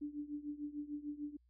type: tone with tremolo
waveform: sine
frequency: 293.7 Hz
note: D4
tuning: in tune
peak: -37 dBFS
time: 0.01-1.37 s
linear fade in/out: 10 ms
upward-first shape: triangle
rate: 6.7 Hz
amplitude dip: 90%
effects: added 60 Hz sine -68 dBFS peak until 1.49 s